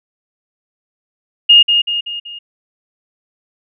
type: tone with echo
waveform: sine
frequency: 2844 Hz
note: F7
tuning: 31 cents sharp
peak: -3 dBFS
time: 1.49-1.63 s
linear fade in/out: 10 ms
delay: 190 ms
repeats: 4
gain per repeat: -6 dB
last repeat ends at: 2.39 s
effects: none